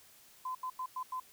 sine tone bursts at uneven times, 1022 Hz, C6, 41 cents flat, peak -35 dBFS, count 5, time 0.45-0.55 / 0.63-0.7 / 0.79-0.86 / 0.96-1.03 / 1.12-1.2 s, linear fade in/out 5 ms, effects white hiss -60 dBFS RMS until 1.32 s

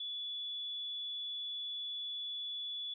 sine tone, 3432 Hz, A7, 44 cents flat, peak -38 dBFS, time 0-2.94 s, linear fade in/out 5 ms, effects none

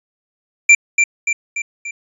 square tone with echo, 2358 Hz, D7, 6 cents sharp, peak -5 dBFS, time 0.69-0.75 s, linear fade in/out 5 ms, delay 290 ms, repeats 4, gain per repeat -5 dB, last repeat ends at 1.91 s, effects resampled to 22050 Hz

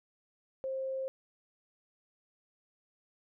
sine tone, 530 Hz, C5, 22 cents sharp, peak -33 dBFS, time 0.64-1.08 s, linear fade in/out 0 ms, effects none

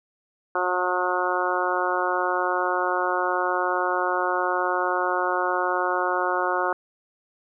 harmonic tone, 180.9 Hz, F#3, 39 cents flat, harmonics 2 / 3 / 4 / 5 / 6 / 7 / 8, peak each -29 / -29 / -29 / -29 / -29 / -29 / -29 dBFS, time 0.55-6.73 s, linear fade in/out 2 ms, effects none

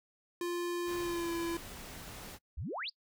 square tone with pitch glide, 348.9 to 337.2 Hz, F4 to E4, -2 to +39 cents, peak -34 dBFS, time 0.41-1.57 s, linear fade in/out 2 ms, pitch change -59 cents, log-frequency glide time 0.99-1.31 s
pink noise, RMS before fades -47 dBFS, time 0.85-2.39 s, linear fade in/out 50 ms
sine exponential sweep, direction up, 55 to 5300 Hz, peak -36 dBFS, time 2.57-2.9 s, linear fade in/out 10 ms
effects noise-tail reverb RT60 0.1 s tail -25 dB re dry

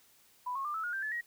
sine tone with pitch steps, 992 / 1088.1 / 1193.4 / 1309 / 1435.7 / 1574.7 / 1727.2 / 1894.4 Hz, B5 / C#6 / D6 / E6 / F6 / G6 / A6 / A#6, +7 / -33 / +27 / -13 / +47 / +7 / -33 / +27 cents, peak -33 dBFS, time 0.46-1.212 s, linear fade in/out 10 ms, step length 94 ms, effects white hiss -64 dBFS RMS until 1.26 s

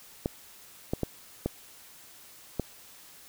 clicks, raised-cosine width 2 ms, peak -14 dBFS, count 5, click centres 0.259 / 0.935 / 1.033 / 1.46 / 2.597 s, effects white hiss -52 dBFS RMS until 3.28 s

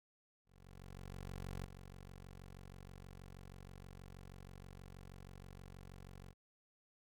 15% pulse tone with ADSR envelope, 46.28 Hz, F#1, 1 cent sharp, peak -36 dBFS, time 0.45-6.34 s, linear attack 1200 ms, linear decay 4 ms, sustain -10 dB, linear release 48 ms, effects none

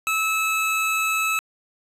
square tone pair together, 1302.8 / 2598 Hz, E6 / E7, -21 / -26 cents, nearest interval octave, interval 1195 cents, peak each -25 / -23 dBFS, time 0.07-1.39 s, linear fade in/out 0 ms, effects resampled to 32000 Hz + 8-bit

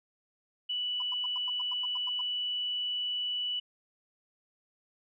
sine tone, 2960 Hz, F#7, in tune, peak -30 dBFS, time 0.69-3.6 s, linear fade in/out 10 ms
triangle tone bursts, 1000 Hz, B5, 21 cents sharp, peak -38 dBFS, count 11, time 1-2.211 s, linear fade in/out 2 ms, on 21 ms, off 98 ms
effects none

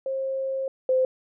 sine tone pair in turn, 534 / 517.3 Hz, C5 / C5, +35 / -20 cents, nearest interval minor second, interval 55 cents, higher first, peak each -25 / -18 dBFS, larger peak second, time 0.06-0.68 / 0.89-1.05 s, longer first, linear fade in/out 2 ms, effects none

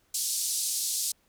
white band-pass noise, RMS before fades -30 dBFS, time 0.14-1.12 s, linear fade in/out 5 ms, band 4300 to 11000 Hz, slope 24 dB/octave, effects pink hiss -68 dBFS RMS until 1.28 s

